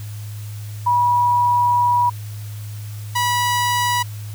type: tone pair in turn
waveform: sine / sawtooth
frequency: 970 / 974.7 Hz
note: B5 / B5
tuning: -31 / -23 cents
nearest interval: unison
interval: 8 cents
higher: second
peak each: -13 dBFS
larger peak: neither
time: 0.86-2.1 / 3.15-4.03 s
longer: first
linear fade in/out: 10 ms
effects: added 105 Hz sine -28 dBFS peak until 4.34 s + white hiss -43 dBFS RMS until 4.34 s